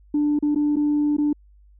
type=tone with dropouts; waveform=sine; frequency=295.2 Hz; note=D4; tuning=9 cents sharp; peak=-16 dBFS; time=0.14-1.33 s; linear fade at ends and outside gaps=5 ms; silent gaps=0.39-0.425 / 0.548-0.558 / 0.759-0.766 / 1.168-1.182 s; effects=tanh soft clip ceiling -14 dBFS + added 50 Hz sine -49 dBFS peak until 1.79 s